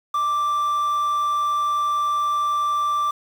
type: tone with quantisation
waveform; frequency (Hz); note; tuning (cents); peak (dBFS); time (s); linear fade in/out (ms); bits
triangle; 1174.7; D6; 0; -17; 0.14-3.11; 5; 7
effects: none